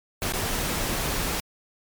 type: noise with dropouts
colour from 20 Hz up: pink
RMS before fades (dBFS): -27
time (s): 0.22-1.4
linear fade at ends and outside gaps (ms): 0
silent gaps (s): 0.323-0.336
effects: MP3 96 kbps